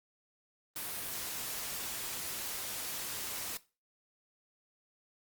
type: noise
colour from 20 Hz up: white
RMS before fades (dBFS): -39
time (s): 0.76-3.57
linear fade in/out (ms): 0
effects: noise-tail reverb RT60 0.3 s tail -18 dB re dry + Opus 32 kbps